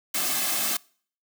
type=noise with comb filter; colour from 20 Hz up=white; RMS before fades=-26 dBFS; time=0.14-0.77 s; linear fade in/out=5 ms; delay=2.1 ms; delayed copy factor=-0.65; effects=noise-tail reverb RT60 0.5 s tail -25 dB re dry + high-pass 200 Hz 12 dB/octave